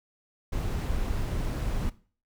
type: noise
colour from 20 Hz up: brown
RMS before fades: -29 dBFS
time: 0.52-1.9 s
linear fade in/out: 10 ms
effects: noise-tail reverb RT60 0.4 s tail -18 dB re dry